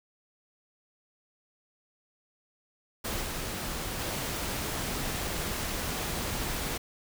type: noise with level steps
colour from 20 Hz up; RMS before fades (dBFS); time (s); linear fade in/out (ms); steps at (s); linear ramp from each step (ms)
pink; -33 / -35 / -33; 3.04-6.78; 10; 3.21 / 3.98; 20
effects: none

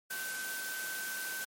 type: tone in noise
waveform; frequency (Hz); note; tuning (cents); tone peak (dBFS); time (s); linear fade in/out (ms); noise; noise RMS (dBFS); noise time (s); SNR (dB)
sine; 1536; G6; -36; -38; 0.1-1.45; 10; white; -41; 0.1-1.45; 0
effects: high-pass 200 Hz 12 dB/octave + MP3 64 kbps

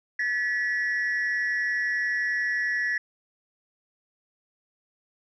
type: tone pair together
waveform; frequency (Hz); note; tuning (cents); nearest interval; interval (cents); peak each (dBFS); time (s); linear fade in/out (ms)
sine; 1725.7 / 1937; A6 / B6; -34 / -34; major second; 200; -25; 0.19-2.98; 5
effects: tanh soft clip ceiling -20 dBFS

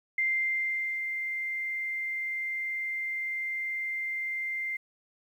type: tone with ADSR envelope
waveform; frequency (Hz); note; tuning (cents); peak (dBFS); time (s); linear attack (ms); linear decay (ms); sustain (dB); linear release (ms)
sine; 2093; C7; 0; -24; 0.18-4.77; 4; 800; -6; 8
effects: 10-bit

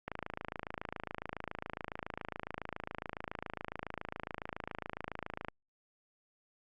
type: click train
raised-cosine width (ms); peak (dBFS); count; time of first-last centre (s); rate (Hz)
0.5; -23; 148; 0.08-5.484; 27.2
effects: Opus 48 kbps

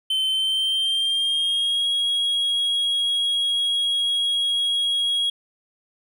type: tone with pitch glide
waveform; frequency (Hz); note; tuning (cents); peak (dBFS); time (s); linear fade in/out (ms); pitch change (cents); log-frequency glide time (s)
triangle; 3081 to 3302; G7 to G#7; -31 to -11; -18; 0.1-5.3; 5; +120; 0.29-1.9
effects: none

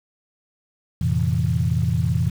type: chord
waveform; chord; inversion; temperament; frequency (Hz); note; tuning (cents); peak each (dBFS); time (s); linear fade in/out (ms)
sine; F major seventh; none; equal with one note detuned; 87.31 / 112.57 / 130.81 / 164.81; F2 / A2 / C3 / E3; 0 / +40 / 0 / 0; -23; 1.01-2.3; 5
effects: tanh soft clip ceiling -7 dBFS + 7-bit

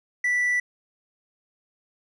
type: tone with hard clipping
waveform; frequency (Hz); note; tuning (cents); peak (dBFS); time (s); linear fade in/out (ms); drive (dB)
sine; 1968; B6; -7; -21; 0.24-0.6; 5; 2
effects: none

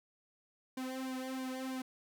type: tone with flanger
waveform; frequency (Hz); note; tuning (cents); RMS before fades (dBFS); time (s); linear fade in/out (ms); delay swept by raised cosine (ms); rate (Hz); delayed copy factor
sawtooth; 260; C4; -11; -40; 0.77-1.82; 5; 1.5 to 3.1; 3.1; -1
effects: none

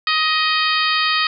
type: harmonic tone with a mistuned harmonic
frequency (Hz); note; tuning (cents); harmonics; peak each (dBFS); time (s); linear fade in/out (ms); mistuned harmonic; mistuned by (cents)
627; D#5; +13; 2 / 3 / 4 / 5 / 6 / 7 / 8; -20 / -22 / -23 / -24 / -25 / -25 / -26; 0.07-1.27; 2; 8; -64
effects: none

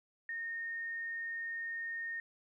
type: tone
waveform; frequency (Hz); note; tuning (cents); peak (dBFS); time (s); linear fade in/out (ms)
sine; 1840; A#6; -23; -37; 0.29-2.2; 2
effects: 13-bit

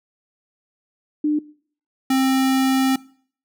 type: tone pair in turn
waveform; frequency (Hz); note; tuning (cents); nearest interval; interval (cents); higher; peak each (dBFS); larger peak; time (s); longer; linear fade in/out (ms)
sine / square; 300 / 264.4; D4 / C4; +37 / +18; major second; 219; first; -16; neither; 1.24-1.39 / 2.1-2.96; second; 5
effects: noise-tail reverb RT60 0.5 s tail -21 dB re dry

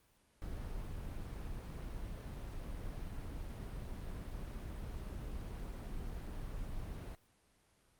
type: noise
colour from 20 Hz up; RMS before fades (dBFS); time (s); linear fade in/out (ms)
brown; -43; 0.42-7.15; 0
effects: pink hiss -71 dBFS RMS until 7.99 s + Opus 32 kbps

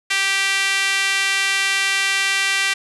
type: tone with high-pass filter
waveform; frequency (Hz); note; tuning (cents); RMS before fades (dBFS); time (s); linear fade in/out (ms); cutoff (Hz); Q
sawtooth; 390.9; G4; -5; -19; 0.1-2.74; 10; 2100; 2
effects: resampled to 24000 Hz + 7-bit

